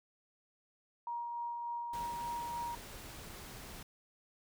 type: tone with tremolo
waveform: sine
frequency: 946 Hz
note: A#5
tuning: 25 cents sharp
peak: -36 dBFS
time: 1.07-2.75 s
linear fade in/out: 2 ms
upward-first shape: sine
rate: 3.4 Hz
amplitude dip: 25%
type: noise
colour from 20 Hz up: pink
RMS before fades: -49 dBFS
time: 1.93-3.83 s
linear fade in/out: 5 ms
effects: none